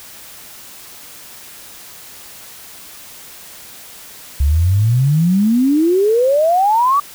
sine exponential sweep, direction up, 66.9 to 1174.7 Hz, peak -10 dBFS, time 4.4-7 s, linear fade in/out 5 ms, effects white hiss -37 dBFS RMS until 7.14 s

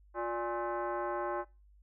sine tone with frequency modulation, 116.54 Hz, A#2, in tune, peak -32 dBFS, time 0.14-1.45 s, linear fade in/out 50 ms, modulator 471 Hz, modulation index 2.4, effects noise-tail reverb RT60 0.3 s tail -23 dB re dry + added 50 Hz sine -58 dBFS peak until 1.82 s

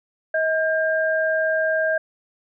sine tone pair together, 635.8 / 1601 Hz, D#5 / G6, +37 / +36 cents, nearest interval octave + major third, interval 1599 cents, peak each -20 / -22 dBFS, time 0.34-1.98 s, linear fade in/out 5 ms, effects none

